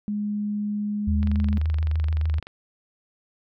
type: tone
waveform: sine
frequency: 207.7 Hz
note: G#3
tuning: in tune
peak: -24 dBFS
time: 0.08-1.58 s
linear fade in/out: 0 ms
type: tone with vibrato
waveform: sine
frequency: 78.1 Hz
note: D#2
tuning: 7 cents sharp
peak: -20 dBFS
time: 1.07-2.4 s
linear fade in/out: 10 ms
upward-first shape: square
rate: 6.9 Hz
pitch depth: 30 cents each way
type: click train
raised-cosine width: 0.3 ms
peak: -23 dBFS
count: 30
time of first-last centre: 1.23-2.469 s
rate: 23.4 Hz
effects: none